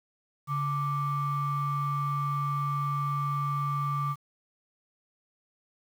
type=ring-modulated tone; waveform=triangle; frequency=516 Hz; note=C5; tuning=24 cents flat; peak=-21 dBFS; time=0.47-4.16 s; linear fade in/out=50 ms; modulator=658 Hz; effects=tanh soft clip ceiling -19 dBFS + 9-bit